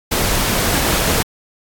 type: noise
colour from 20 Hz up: pink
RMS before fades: -17 dBFS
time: 0.11-1.23 s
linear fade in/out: 10 ms
effects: AAC 64 kbps